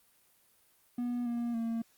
triangle tone with pitch steps, 242.9 / 237 / 229 Hz, B3 / A#3 / A#3, -29 / +29 / -31 cents, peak -29 dBFS, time 0.98-1.82 s, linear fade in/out 5 ms, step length 280 ms, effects white hiss -67 dBFS RMS until 1.97 s + Opus 32 kbps

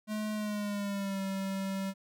square tone with pitch glide, 213.6 to 193.62 Hz, G#3 to G3, +49 to -21 cents, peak -33 dBFS, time 0.07-1.94 s, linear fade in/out 50 ms, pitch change -170 cents, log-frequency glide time 0.33-1.21 s, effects none

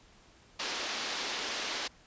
white band-pass noise, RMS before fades -36 dBFS, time 0.59-1.88 s, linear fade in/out 10 ms, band 240 to 5400 Hz, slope 24 dB/octave, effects pink hiss -60 dBFS RMS until 2.06 s + resampled to 16000 Hz

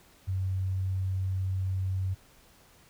sine tone, 94.4 Hz, F#2, 35 cents sharp, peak -27 dBFS, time 0.27-2.15 s, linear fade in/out 20 ms, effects pink hiss -59 dBFS RMS until 2.89 s

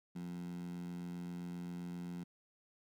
15% pulse tone with high-pass filter, 87.6 Hz, F2, 6 cents sharp, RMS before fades -44 dBFS, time 0.15-2.24 s, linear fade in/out 10 ms, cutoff 190 Hz, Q 7.2, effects none

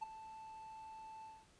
triangle tone with ADSR envelope, 880 Hz, A5, in tune, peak -35 dBFS, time 0.01-1.47 s, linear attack 19 ms, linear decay 12 ms, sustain -13 dB, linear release 220 ms, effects pink hiss -68 dBFS RMS until 1.59 s + resampled to 22050 Hz

